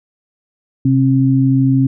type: tone pair together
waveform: sine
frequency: 130.86 / 268.3 Hz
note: C3 / C4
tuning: +1 / +44 cents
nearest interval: octave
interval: 1243 cents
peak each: -12 dBFS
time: 0.85-1.87 s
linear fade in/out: 5 ms
effects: none